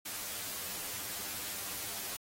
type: noise with comb filter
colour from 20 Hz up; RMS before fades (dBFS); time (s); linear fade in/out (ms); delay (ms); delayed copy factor
white; -40; 0.05-2.17; 10; 10; +0.7
effects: AAC 48 kbps